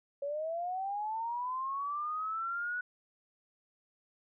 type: linear sweep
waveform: sine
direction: up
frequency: 554.4 to 1480 Hz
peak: -33 dBFS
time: 0.22-2.81 s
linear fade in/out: 5 ms
effects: none